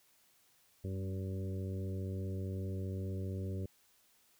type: harmonic tone with a mistuned harmonic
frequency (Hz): 95.2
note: F#2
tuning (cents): +50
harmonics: 1 / 2 / 3 / 4 / 5 / 6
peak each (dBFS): -37 / -44 / -49 / -47 / -51 / -54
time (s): 0.84-3.66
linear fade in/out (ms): 5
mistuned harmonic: 2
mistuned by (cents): +22
effects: white hiss -69 dBFS RMS until 4.39 s